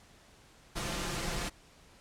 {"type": "noise with comb filter", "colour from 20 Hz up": "pink", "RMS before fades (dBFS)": -35, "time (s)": [0.75, 1.5], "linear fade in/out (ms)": 20, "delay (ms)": 5.8, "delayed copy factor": 0.6, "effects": ["pink hiss -59 dBFS RMS until 2 s", "low-pass 9000 Hz 12 dB/octave"]}